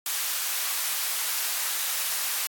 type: high-pass noise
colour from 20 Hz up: white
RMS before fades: -28 dBFS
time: 0.06-2.47 s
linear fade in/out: 2 ms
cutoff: 920 Hz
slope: 12 dB/octave
effects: AAC 64 kbps